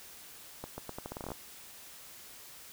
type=accelerating click train; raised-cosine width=1 ms; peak=-25 dBFS; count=13; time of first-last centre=0.64-1.318 s; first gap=140 ms; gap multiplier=0.81; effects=white hiss -51 dBFS RMS until 2.72 s